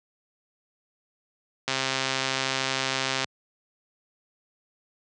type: click train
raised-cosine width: 0.2 ms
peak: -8 dBFS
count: 209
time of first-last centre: 1.68-3.244 s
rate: 133 Hz
effects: high-pass 100 Hz 12 dB/octave + resampled to 22050 Hz

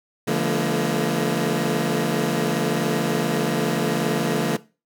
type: tone cluster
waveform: 20% pulse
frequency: 144.4 / 171.8 / 214.5 / 235.3 Hz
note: D3 / F3 / A3 / A#3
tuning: -29 / -28 / -44 / +16 cents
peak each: -21 dBFS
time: 0.27-4.57 s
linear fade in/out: 10 ms
effects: noise-tail reverb RT60 0.3 s tail -18 dB re dry

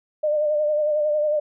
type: tone with vibrato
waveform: sine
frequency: 602 Hz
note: D5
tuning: 43 cents sharp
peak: -18 dBFS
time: 0.23-1.4 s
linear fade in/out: 10 ms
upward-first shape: sine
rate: 11 Hz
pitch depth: 37 cents each way
effects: none

